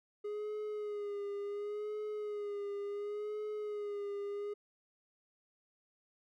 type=tone with vibrato; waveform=triangle; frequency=414.1 Hz; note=G#4; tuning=5 cents flat; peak=-35 dBFS; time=0.24-4.54 s; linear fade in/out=10 ms; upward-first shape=sine; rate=0.7 Hz; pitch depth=42 cents each way; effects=none